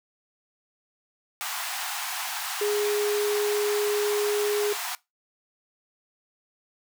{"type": "high-pass noise", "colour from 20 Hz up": "pink", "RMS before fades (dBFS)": -32, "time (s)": [1.41, 4.95], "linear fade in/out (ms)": 0, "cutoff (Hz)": 700, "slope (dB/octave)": 96}
{"type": "tone", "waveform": "sine", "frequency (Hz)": 415.3, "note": "G#4", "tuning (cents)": 0, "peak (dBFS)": -23, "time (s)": [2.61, 4.73], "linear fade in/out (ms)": 5}
{"effects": ["noise-tail reverb RT60 0.2 s tail -21 dB re dry"]}